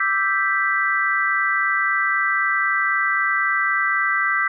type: chord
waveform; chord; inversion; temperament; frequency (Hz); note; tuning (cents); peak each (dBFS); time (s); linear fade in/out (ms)
sine; E minor seventh; third; equal; 1174.7 / 1318.5 / 1568 / 1975.5; D6 / E6 / G6 / B6; 0 / 0 / 0 / 0; -25 / -25 / -22 / -21; 0-4.48; 5
effects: none